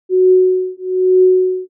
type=tone with tremolo; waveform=sine; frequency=370 Hz; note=F#4; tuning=in tune; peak=-5 dBFS; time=0.09-1.69 s; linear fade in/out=50 ms; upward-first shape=triangle; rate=1.1 Hz; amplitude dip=100%; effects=none